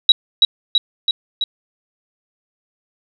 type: tone with echo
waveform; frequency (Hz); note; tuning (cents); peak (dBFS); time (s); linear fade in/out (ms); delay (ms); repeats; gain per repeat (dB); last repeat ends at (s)
sine; 3873; B7; -35; -4; 0.09-0.12; 2; 330; 4; -3; 1.44
effects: none